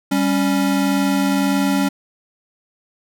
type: tone pair together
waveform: square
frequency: 196 / 277.7 Hz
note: G3 / C#4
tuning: 0 / +3 cents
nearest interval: tritone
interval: 603 cents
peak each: -20 / -18 dBFS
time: 0.11-1.89 s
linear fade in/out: 10 ms
effects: none